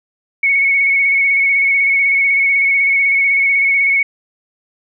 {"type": "tone with vibrato", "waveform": "sine", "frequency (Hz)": 2213, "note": "C#7", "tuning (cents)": -3, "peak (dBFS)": -10, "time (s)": [0.43, 4.03], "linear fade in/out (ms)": 5, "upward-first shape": "square", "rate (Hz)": 16, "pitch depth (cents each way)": 20, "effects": []}